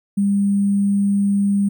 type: tone with sample-and-hold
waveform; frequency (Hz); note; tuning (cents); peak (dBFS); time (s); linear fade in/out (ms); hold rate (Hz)
sine; 200.2; G3; +37; -14; 0.17-1.69; 10; 8820
effects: none

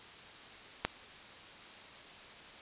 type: click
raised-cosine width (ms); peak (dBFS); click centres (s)
0.3; -13; 0.85
effects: white hiss -51 dBFS RMS until 2.61 s + resampled to 8000 Hz

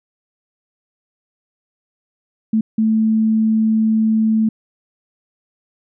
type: tone bursts at uneven times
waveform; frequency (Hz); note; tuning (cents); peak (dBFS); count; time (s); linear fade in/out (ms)
sine; 220; A3; 0; -12; 2; 2.53-2.61 / 2.78-4.49; 5
effects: none

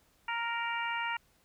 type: harmonic tone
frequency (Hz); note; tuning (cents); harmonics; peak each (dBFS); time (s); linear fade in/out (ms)
466.2; A#4; 0; 2 / 3 / 4 / 5 / 6; -35 / -38 / -39 / -39 / -41; 0.28-1.17; 5
effects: pink hiss -68 dBFS RMS until 1.44 s

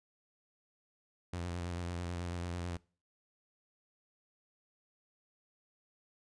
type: tone with vibrato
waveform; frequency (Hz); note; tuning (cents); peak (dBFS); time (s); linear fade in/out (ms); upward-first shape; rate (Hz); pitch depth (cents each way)
sawtooth; 87.31; F2; 0; -33; 1.33-2.77; 5; sine; 9.1; 39
effects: noise-tail reverb RT60 0.4 s tail -23 dB re dry + resampled to 22050 Hz

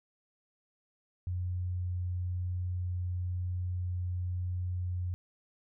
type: tone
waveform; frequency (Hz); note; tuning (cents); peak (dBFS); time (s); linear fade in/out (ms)
sine; 89.9; F#2; -49; -31; 1.27-5.14; 0
effects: none

